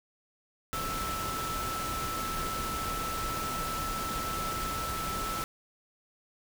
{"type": "tone in noise", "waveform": "sine", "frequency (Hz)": 1318.5, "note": "E6", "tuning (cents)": 0, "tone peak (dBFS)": -34, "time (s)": [0.73, 5.44], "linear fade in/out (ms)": 0, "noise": "pink", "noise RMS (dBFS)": -36, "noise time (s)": [0.73, 5.44], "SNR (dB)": -1, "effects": []}